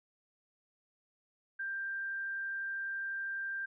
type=tone; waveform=sine; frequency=1583 Hz; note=G6; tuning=17 cents sharp; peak=-35 dBFS; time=1.59-3.66 s; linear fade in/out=10 ms; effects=none